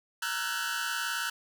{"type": "tone cluster", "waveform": "sawtooth", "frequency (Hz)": [934, 1338, 1464, 1523, 1685], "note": ["A#5", "E6", "F#6", "F#6", "G#6"], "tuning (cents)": [3, 25, -19, 50, 25], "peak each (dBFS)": [-38, -33, -33, -31, -36], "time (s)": [0.22, 1.3], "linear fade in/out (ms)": 5, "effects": []}